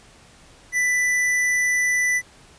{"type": "tone with hard clipping", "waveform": "sine", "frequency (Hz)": 1986, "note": "B6", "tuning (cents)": 9, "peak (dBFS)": -19, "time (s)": [0.72, 2.22], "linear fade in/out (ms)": 50, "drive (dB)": 18, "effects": ["pink hiss -50 dBFS RMS until 2.58 s", "resampled to 22050 Hz"]}